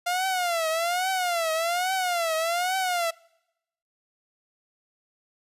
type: tone with vibrato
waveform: sawtooth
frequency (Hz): 697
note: F5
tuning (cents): -4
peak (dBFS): -20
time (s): 0.06-3.11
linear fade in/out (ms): 10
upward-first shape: triangle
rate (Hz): 1.2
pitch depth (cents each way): 170
effects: noise-tail reverb RT60 0.9 s tail -26 dB re dry + resampled to 32000 Hz